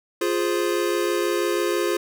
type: chord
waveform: square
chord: F minor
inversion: none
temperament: equal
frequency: 349.2 / 415.3 / 523.3 Hz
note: F4 / Ab4 / C5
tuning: 0 / 0 / 0 cents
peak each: -24 / -26 / -29 dBFS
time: 0.21-1.97 s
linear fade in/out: 5 ms
effects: none